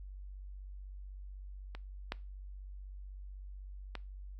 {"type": "clicks", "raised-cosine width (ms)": 0.3, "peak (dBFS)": [-29, -19, -24], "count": 3, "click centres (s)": [1.75, 2.121, 3.953], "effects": ["noise-tail reverb RT60 0.3 s tail -22 dB re dry", "added 48 Hz sine -44 dBFS peak until 4.39 s"]}